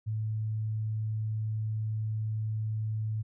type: tone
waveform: sine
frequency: 108.9 Hz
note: A2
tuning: 17 cents flat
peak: -29 dBFS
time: 0.06-3.23 s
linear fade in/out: 20 ms
effects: none